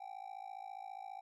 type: tone with amplitude modulation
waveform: triangle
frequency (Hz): 776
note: G5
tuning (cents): -18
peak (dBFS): -39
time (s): 0-1.21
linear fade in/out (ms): 10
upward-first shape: sine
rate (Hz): 54.8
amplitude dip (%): 100
effects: none